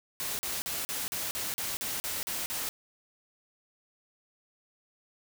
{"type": "noise bursts", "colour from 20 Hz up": "white", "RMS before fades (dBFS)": -34, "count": 11, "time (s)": [0.2, 2.69], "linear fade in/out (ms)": 0, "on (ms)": 190, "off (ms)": 40, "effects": []}